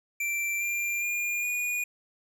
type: tone with pitch steps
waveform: square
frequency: 2349 / 2382 / 2415 / 2449 Hz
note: D7 / D7 / D7 / D#7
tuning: 0 / +24 / +48 / -28 cents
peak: -28 dBFS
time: 0.2-1.84 s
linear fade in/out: 5 ms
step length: 410 ms
effects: none